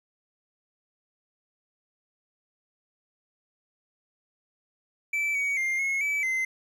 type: tone with pitch steps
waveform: triangle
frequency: 2320 / 2253 / 2109 / 2173 / 2299 / 2065 Hz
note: D7 / C#7 / C7 / C#7 / D7 / C7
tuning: -22 / +28 / +13 / -35 / -37 / -23 cents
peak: -23 dBFS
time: 5.13-6.45 s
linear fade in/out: 5 ms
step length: 220 ms
effects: 10-bit